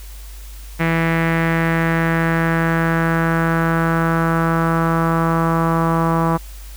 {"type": "tone with low-pass filter sweep", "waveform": "sawtooth", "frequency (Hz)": 164.81, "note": "E3", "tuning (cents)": 0, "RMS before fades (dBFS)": -17, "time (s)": [0.79, 6.38], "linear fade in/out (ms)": 20, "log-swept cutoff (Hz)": [2100, 1100], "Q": 3.4, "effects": ["added 50 Hz sine -32 dBFS peak until 6.76 s", "white hiss -43 dBFS RMS until 6.76 s"]}